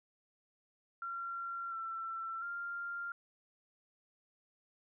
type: tone with pitch steps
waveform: sine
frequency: 1373 / 1342 / 1394 Hz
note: F6 / E6 / F6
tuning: -30 / +31 / -4 cents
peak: -38 dBFS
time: 1.02-3.12 s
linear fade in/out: 2 ms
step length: 700 ms
effects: none